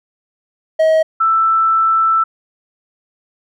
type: tone pair in turn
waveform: triangle / sine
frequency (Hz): 636 / 1325.6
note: D#5 / E6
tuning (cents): +38 / +9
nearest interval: octave + minor second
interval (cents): 1271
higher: second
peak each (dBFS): -7 / -10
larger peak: first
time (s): 0.79-1.03 / 1.2-2.24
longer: second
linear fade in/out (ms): 10
effects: none